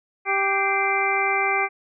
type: harmonic tone with a mistuned harmonic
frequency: 392 Hz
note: G4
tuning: in tune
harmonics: 1 / 2 / 3 / 4 / 5 / 6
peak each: -28 / -25 / -27 / -30 / -25 / -25 dBFS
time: 0.25-1.69 s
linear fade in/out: 50 ms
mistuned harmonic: 5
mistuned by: +94 cents
effects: none